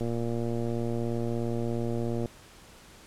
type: click train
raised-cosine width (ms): 2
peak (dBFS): -19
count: 264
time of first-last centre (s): 0.01-2.258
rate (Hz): 117
effects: pink hiss -52 dBFS RMS until 3.06 s + low-pass 11000 Hz 12 dB/octave